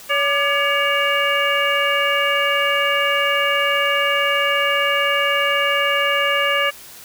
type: harmonic tone with a mistuned harmonic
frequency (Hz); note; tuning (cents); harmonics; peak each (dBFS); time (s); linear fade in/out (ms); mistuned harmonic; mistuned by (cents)
565; C#5; +33; 1 / 2 / 3 / 4 / 5; -22 / -22 / -22 / -22 / -22; 0.09-6.71; 20; 2; +91
effects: white hiss -40 dBFS RMS until 7.04 s